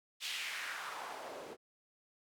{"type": "noise with band-pass filter sweep", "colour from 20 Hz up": "white", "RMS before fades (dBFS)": -43, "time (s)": [0.2, 1.57], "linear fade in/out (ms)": 50, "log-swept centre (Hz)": [3400, 400], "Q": 2, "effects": []}